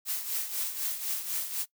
blue noise with tremolo, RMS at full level -30 dBFS, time 0.05-1.66 s, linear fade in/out 50 ms, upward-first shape triangle, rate 4 Hz, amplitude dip 70%, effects noise-tail reverb RT60 0.1 s tail -20 dB re dry

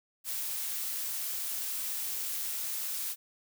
blue noise, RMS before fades -35 dBFS, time 0.24-3.16 s, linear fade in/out 50 ms, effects none

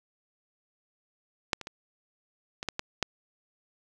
clicks, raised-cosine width 0.2 ms, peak -7 / -22 / -21 / -18 / -12 / -13 / -8 dBFS, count 7, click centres 1.532 / 1.613 / 1.671 / 2.629 / 2.687 / 2.794 / 3.027 s, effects none

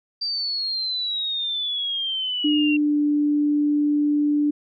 sine exponential sweep, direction down, 4699 to 2729 Hz, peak -23 dBFS, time 0.21-2.77 s, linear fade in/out 10 ms
sine tone with pitch glide, 298.1 to 294.3 Hz, D4 to D4, +26 to +4 cents, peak -17 dBFS, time 2.44-4.51 s, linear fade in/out 10 ms, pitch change -22 cents, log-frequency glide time 2.68-2.99 s
effects none

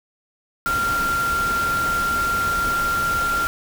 sine tone in noise, 1383 Hz, F6, 17 cents flat, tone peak -19 dBFS, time 0.66-3.47 s, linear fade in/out 0 ms, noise pink, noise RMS -29 dBFS, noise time 0.66-3.47 s, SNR +7 dB, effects none

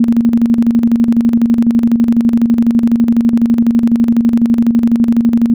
sine tone with tremolo, 233.1 Hz, A#3, in tune, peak -5 dBFS, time 0-5.54 s, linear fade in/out 5 ms, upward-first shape square, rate 12 Hz, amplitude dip 60%, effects none

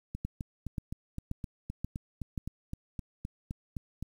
two click trains, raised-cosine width 5 ms, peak -21 / -24 dBFS, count 5 / 16, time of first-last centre 0.25-2.378 / 0.15-4.026 s, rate 1.88 / 3.87 Hz, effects 9-bit

